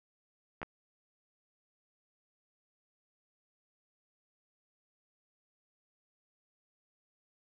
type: clicks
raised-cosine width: 0.5 ms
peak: -24 dBFS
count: 2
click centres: 0.617 / 0.63 s
effects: none